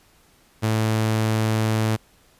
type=tone; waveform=sawtooth; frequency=110 Hz; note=A2; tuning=in tune; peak=-15 dBFS; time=0.62-1.97 s; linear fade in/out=20 ms; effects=pink hiss -57 dBFS RMS until 2.39 s + resampled to 32000 Hz